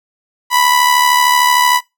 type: tone with amplitude modulation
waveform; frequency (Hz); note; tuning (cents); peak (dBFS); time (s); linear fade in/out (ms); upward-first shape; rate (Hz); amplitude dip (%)
sawtooth; 988; B5; 0; -3; 0.5-1.81; 50; sine; 73.2; 55
effects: noise-tail reverb RT60 0.2 s tail -21 dB re dry